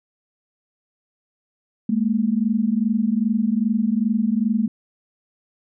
sine tone pair together, 208.7 / 231.2 Hz, G#3 / A#3, +9 / -14 cents, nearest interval major second, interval 177 cents, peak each -20 dBFS, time 1.89-4.68 s, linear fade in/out 5 ms, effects none

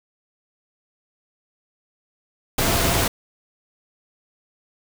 sine tone in noise, 680 Hz, F5, 46 cents flat, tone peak -29 dBFS, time 2.62-3.02 s, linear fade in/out 5 ms, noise pink, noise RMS -20 dBFS, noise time 2.58-3.08 s, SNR -12 dB, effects none

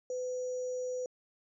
sine tone with sample-and-hold, 504 Hz, B4, 35 cents sharp, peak -33 dBFS, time 0.1-1.06 s, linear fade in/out 2 ms, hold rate 6300 Hz, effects resampled to 24000 Hz

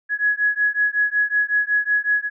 sine beating tone pair, 1676 / 1681.4 Hz, G#6 / G#6, +15 / +21 cents, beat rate 5.4 Hz, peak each -20 dBFS, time 0.09-2.3 s, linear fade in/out 50 ms, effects none

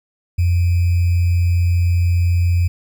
sine tone with sample-and-hold, 87.31 Hz, F2, in tune, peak -12 dBFS, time 0.38-2.68 s, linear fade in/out 10 ms, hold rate 2450 Hz, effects none

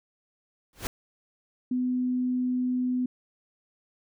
pink noise with exponential growth, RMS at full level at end -27 dBFS, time 0.73-0.87 s, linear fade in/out 1 ms, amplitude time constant 29 ms
sine tone, 251.2 Hz, B3, 30 cents sharp, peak -24 dBFS, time 1.71-3.06 s, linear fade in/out 5 ms
effects none

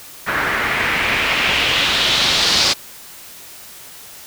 white noise with low-pass filter sweep, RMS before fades -17 dBFS, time 0.26-2.74 s, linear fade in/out 20 ms, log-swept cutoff 1600 to 4800 Hz, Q 2.4, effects white hiss -38 dBFS RMS until 4.26 s

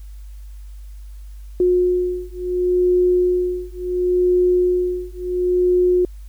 sine beating tone pair, 360 / 360.71 Hz, F#4 / F#4, -47 / -44 cents, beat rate 0.71 Hz, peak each -18 dBFS, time 1.6-6.05 s, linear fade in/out 2 ms, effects added 50 Hz sine -33 dBFS peak until 6.28 s + white hiss -57 dBFS RMS until 6.28 s

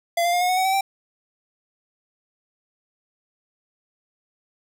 square tone with pitch steps, 683 / 696.1 / 709.5 / 723.2 / 737.1 / 751.3 / 765.8 / 780.5 Hz, F5 / F5 / F5 / F#5 / F#5 / F#5 / G5 / G5, -39 / -6 / +27 / -40 / -7 / +26 / -41 / -8 cents, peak -19 dBFS, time 0.17-0.81 s, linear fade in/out 5 ms, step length 80 ms, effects none

